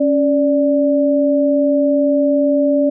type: tone pair together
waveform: sine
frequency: 277.2 / 585.2 Hz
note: C#4 / D5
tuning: 0 / -6 cents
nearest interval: octave + minor second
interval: 1294 cents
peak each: -14 dBFS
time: 0-2.9 s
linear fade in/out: 10 ms
effects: none